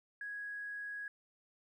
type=tone with tanh clipping; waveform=triangle; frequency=1661.2 Hz; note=G#6; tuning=in tune; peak=-40 dBFS; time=0.21-1.08 s; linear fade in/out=2 ms; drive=3 dB; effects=none